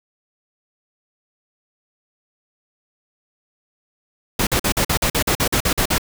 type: noise bursts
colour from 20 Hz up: pink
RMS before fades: -18 dBFS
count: 13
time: 4.39-5.982 s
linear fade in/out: 5 ms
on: 80 ms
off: 46 ms
effects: none